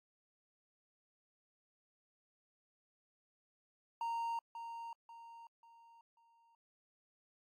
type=tone with echo; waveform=triangle; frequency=926 Hz; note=A#5; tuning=12 cents flat; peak=-34 dBFS; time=4.01-4.39 s; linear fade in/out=2 ms; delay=540 ms; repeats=4; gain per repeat=-8 dB; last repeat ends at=6.55 s; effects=AAC 64 kbps